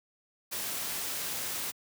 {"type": "noise", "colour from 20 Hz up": "white", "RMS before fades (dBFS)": -35, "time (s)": [0.51, 1.72], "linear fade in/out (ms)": 20, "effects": ["high-pass 80 Hz 12 dB/octave"]}